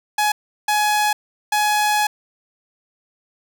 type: tone bursts at uneven times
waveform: sawtooth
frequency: 841 Hz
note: G#5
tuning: 22 cents sharp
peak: -12 dBFS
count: 3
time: 0.18-0.32 / 0.68-1.13 / 1.52-2.07 s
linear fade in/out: 5 ms
effects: none